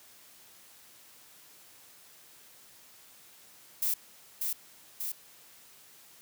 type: noise with echo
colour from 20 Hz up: violet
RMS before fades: -29 dBFS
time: 3.82-3.94 s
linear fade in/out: 5 ms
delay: 590 ms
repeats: 2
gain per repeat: -3 dB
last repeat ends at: 5.12 s
effects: white hiss -56 dBFS RMS until 6.21 s + high-pass 80 Hz 12 dB/octave